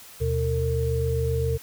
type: tone cluster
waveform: sine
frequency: 77.7 / 125.1 / 455.8 Hz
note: D#2 / B2 / A#4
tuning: -2 / +23 / -39 cents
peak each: -26 dBFS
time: 0.2-1.58 s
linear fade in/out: 20 ms
effects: white hiss -46 dBFS RMS until 1.62 s